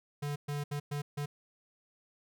square tone bursts at uneven times, 145.1 Hz, D3, 21 cents flat, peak -34 dBFS, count 5, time 0.22-0.36 / 0.48-0.64 / 0.71-0.8 / 0.91-1.02 / 1.17-1.26 s, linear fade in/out 10 ms, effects none

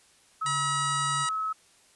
sine tone, 1289 Hz, E6, 39 cents flat, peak -27 dBFS, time 0.41-1.53 s, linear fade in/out 10 ms
sine tone with vibrato, 143.2 Hz, D3, 43 cents flat, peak -35 dBFS, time 0.44-1.27 s, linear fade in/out 50 ms, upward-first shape sine, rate 11 Hz, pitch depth 11 cents each way
harmonic tone, 960 Hz, B5, 49 cents flat, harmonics 1 / 2 / 3 / 4 / 5 / 6 / 7 / 8 / 9 / 10, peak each -39 / -36 / -39 / -37 / -42 / -42 / -44 / -40 / -37 / -45 dBFS, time 0.46-1.29 s, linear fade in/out 2 ms
effects white hiss -60 dBFS RMS until 1.95 s + resampled to 24000 Hz

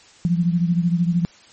sine beating tone pair, 170.4 / 183.4 Hz, F3 / F#3, -42 / -15 cents, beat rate 13 Hz, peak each -17 / -22 dBFS, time 0.25-1.25 s, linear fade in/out 0 ms, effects white hiss -49 dBFS RMS until 1.52 s + MP3 32 kbps

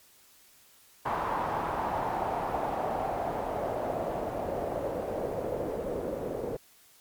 white noise with low-pass filter sweep, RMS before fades -32 dBFS, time 1.05-6.57 s, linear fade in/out 10 ms, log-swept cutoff 980 to 460 Hz, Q 3, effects white hiss -59 dBFS RMS until 7 s + MP3 96 kbps

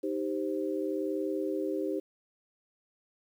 sine chord, C minor, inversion first, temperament equal, 311.1 / 392 / 523.3 Hz, Eb4 / G4 / C5, 0 / 0 / 0 cents, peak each -33 / -33 / -36 dBFS, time 0.03-2 s, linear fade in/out 10 ms, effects 10-bit

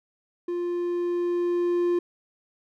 triangle tone with level ramp, 350 Hz, F4, 4 cents sharp, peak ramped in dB -24 to -18 dBFS, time 0.48-1.99 s, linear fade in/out 5 ms, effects none

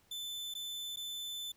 40% pulse tone with dropouts, 3520 Hz, A7, in tune, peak -38 dBFS, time 0.11-1.52 s, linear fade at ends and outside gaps 5 ms, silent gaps 0.54-0.55 / 0.961-0.97 s, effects pink hiss -69 dBFS RMS until 1.56 s

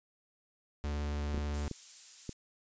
45% pulse tone with vibrato, 73.3 Hz, D2, 3 cents flat, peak -33 dBFS, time 0.84-1.68 s, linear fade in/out 0 ms, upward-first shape sine, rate 18 Hz, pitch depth 16 cents each way
clicks, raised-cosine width 3 ms, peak -25 dBFS, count 4, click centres 1.345 / 1.378 / 1.713 / 2.293 s
violet noise, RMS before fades -43 dBFS, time 1.54-2.33 s, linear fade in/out 2 ms
effects resampled to 16000 Hz

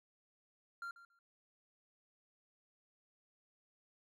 triangle tone with echo, 1387 Hz, F6, 12 cents flat, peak -40 dBFS, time 0.82-0.91 s, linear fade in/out 2 ms, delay 140 ms, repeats 2, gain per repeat -15 dB, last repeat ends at 1.19 s, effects none

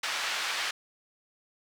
pink band-pass noise, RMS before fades -32 dBFS, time 0.03-0.71 s, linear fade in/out 5 ms, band 1300 to 4900 Hz, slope 12 dB/octave, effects none

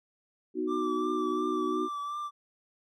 sine chord, B major, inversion none, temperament equal, 246.9 / 311.1 / 370 Hz, B3 / D#4 / F#4, 0 / 0 / 0 cents, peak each -36 / -32 / -31 dBFS, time 0.54-1.89 s, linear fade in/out 50 ms
triangle tone with vibrato, 1170 Hz, D6, 7 cents flat, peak -31 dBFS, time 0.67-2.31 s, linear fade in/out 50 ms, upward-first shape triangle, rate 2.8 Hz, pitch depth 34 cents each way
effects none

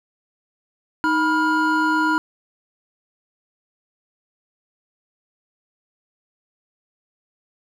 triangle tone cluster, 311 / 981 / 1413 Hz, D#4 / B5 / F6, -1 / -12 / +20 cents, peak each -19 dBFS, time 1.04-2.18 s, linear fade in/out 0 ms, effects none

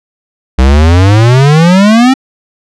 square exponential sweep, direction up, 62.2 to 269.5 Hz, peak -3 dBFS, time 0.58-2.14 s, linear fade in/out 10 ms, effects low-pass 6000 Hz 12 dB/octave

